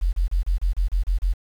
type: tone bursts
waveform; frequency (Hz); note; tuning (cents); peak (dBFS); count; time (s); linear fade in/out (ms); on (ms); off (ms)
sine; 43.65; F1; 0; -17; 9; 0.01-1.338; 20; 120; 31
effects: 8-bit